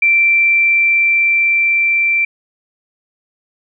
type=tone with level ramp; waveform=sine; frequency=2348 Hz; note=D7; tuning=1 cent flat; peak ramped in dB=-8 to -11 dBFS; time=0.02-2.25 s; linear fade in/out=5 ms; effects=none